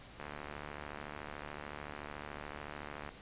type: click train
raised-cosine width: 0.5 ms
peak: -28 dBFS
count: 214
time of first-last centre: 0.2-3.09 s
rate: 73.7 Hz
effects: pink hiss -54 dBFS RMS until 3.21 s + resampled to 8000 Hz